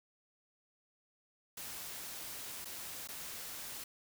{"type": "noise with dropouts", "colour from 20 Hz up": "white", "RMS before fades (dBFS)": -45, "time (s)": [1.57, 3.84], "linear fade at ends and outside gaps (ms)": 5, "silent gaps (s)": [[2.647, 2.654], [3.075, 3.086]], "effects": []}